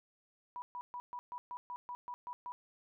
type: tone bursts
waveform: sine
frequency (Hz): 978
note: B5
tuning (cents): -17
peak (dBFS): -40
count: 11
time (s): 0.56-2.52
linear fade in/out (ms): 0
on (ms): 60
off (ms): 130
effects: none